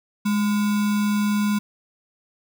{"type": "tone with sample-and-hold", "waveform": "sine", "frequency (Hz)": 207.7, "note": "G#3", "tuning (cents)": 0, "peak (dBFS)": -18, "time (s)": [0.25, 1.59], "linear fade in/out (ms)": 10, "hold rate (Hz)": 1225, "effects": []}